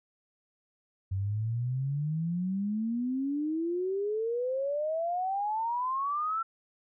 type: exponential sweep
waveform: sine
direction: up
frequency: 93.7 to 1354 Hz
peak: -28 dBFS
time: 1.11-6.43 s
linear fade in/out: 10 ms
effects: none